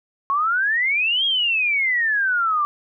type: exponential two-way sweep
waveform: sine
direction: up then down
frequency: 1082 to 3297 to 1160 Hz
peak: -17 dBFS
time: 0.3-2.65 s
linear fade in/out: 0 ms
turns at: 1.25 s
effects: none